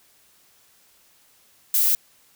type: noise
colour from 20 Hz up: violet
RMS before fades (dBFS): -19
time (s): 1.74-1.95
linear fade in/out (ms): 2
effects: white hiss -58 dBFS RMS until 2.35 s